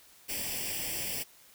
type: noise with comb filter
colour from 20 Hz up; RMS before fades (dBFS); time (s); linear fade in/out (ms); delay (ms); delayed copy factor
white; -35; 0.28-1.24; 20; 0.38; +0.8
effects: white hiss -58 dBFS RMS until 1.54 s